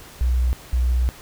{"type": "tone pair in turn", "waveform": "sine", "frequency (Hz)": [62.1, 61.84], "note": ["B1", "B1"], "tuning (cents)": [10, 3], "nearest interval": "unison", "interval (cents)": 7, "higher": "first", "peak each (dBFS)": -16, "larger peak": "neither", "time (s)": [[0.21, 0.53], [0.73, 1.09]], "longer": "second", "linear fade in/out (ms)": 0, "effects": ["pink hiss -43 dBFS RMS until 1.21 s"]}